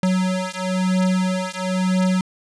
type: beating tone pair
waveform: square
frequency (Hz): 185 / 186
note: F#3 / F#3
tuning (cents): 0 / +9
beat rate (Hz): 1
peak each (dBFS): -22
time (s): 0.03-2.21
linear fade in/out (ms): 2
effects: resampled to 22050 Hz